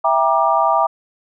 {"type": "chord", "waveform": "sine", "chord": "E half-diminished seventh", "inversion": "none", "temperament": "just", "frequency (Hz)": [659.3, 791.1, 949.3, 1186.7], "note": ["E5", "G5", "Bb5", "D6"], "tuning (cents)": [0, 16, 31, 18], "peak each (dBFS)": -18, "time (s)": [0.04, 0.87], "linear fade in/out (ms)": 10, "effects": []}